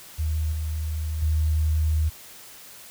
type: tone with level steps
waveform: sine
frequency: 77.78 Hz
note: D#2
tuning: in tune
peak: -22 / -25 / -19 dBFS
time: 0.18-2.1 s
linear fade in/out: 20 ms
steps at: 0.52 / 1.22 s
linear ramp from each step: 5 ms
effects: white hiss -45 dBFS RMS until 2.9 s